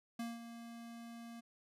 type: tone with ADSR envelope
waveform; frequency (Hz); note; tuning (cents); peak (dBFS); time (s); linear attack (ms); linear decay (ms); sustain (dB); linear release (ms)
square; 232.8; A#3; -2; -39; 0.19-1.41; 6; 190; -10; 16
effects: resampled to 32000 Hz